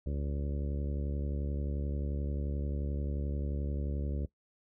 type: harmonic tone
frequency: 71.4 Hz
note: D2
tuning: 48 cents flat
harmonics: 1 / 2 / 3 / 4 / 5 / 6 / 7 / 8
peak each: -33 / -39 / -43 / -45 / -47 / -49 / -50 / -51 dBFS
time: 0.06-4.26 s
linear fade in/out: 5 ms
effects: noise-tail reverb RT60 0.1 s tail -18 dB re dry